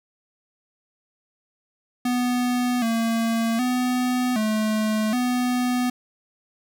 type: tone with pitch steps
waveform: square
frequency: 246.9 / 228 / 250.3 / 215.9 / 248.2 Hz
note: B3 / A#3 / B3 / A3 / B3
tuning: 0 / -38 / +23 / -33 / +9 cents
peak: -21 dBFS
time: 2.05-5.9 s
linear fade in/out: 5 ms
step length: 770 ms
effects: none